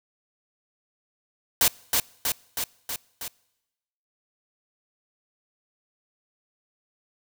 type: noise with echo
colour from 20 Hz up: white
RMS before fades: -19 dBFS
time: 1.61-1.68 s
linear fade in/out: 2 ms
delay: 320 ms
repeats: 5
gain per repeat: -3 dB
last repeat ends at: 3.28 s
effects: noise-tail reverb RT60 1.0 s tail -25 dB re dry